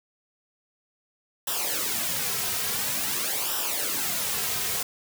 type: noise with flanger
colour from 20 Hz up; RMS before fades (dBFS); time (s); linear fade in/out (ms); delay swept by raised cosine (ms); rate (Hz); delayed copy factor
white; -28; 1.47-4.83; 5; 0.45 to 3.55; 0.48; -0.7
effects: none